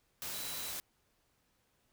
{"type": "tone in noise", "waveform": "sine", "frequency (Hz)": 3951, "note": "B7", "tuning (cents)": 0, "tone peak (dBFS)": -47, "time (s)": [0.34, 0.71], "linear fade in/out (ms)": 0, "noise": "white", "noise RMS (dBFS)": -41, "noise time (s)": [0.22, 0.8], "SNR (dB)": -9, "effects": ["pink hiss -75 dBFS RMS until 1.92 s"]}